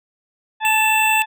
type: harmonic tone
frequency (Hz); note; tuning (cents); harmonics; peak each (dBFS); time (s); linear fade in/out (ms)
872; A5; -16; 1 / 2 / 3 / 4; -18 / -24 / -28 / -30; 0.6-1.26; 50
type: tone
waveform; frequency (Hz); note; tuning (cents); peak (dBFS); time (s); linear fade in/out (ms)
square; 2667; E7; +20; -17; 0.65-1.22; 0
effects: none